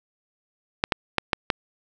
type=clicks; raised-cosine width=0.3 ms; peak=-3 dBFS; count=5; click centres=0.839 / 0.922 / 1.183 / 1.332 / 1.502 s; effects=none